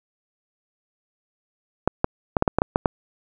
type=clicks; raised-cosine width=1 ms; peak=-3 dBFS; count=9; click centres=1.876 / 2.044 / 2.368 / 2.424 / 2.478 / 2.586 / 2.619 / 2.759 / 2.858 s; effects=none